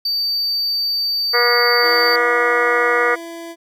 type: tone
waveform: triangle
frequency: 4613 Hz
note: D8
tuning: 32 cents flat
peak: -16 dBFS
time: 0.05-2.16 s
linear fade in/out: 5 ms
type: harmonic tone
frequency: 241 Hz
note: B3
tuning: 42 cents flat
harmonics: 2 / 3 / 4 / 5 / 6 / 7 / 8 / 9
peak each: -18 / -26 / -27 / -20 / -21 / -27 / -20 / -24 dBFS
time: 1.33-3.16 s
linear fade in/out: 20 ms
type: tone with pitch glide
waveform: 25% pulse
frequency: 332 to 335.1 Hz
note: E4 to E4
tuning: +12 to +29 cents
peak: -26 dBFS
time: 1.81-3.56 s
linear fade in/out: 50 ms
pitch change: +17 cents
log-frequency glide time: 2.2-2.25 s
effects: none